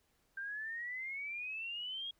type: exponential sweep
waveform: sine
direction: up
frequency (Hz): 1568 to 3305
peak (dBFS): -39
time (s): 0.37-2.11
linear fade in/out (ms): 5
effects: pink hiss -75 dBFS RMS until 2.19 s